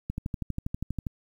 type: click train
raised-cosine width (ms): 5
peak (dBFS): -18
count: 13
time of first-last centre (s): 0.1-1.068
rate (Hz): 12.4
effects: 9-bit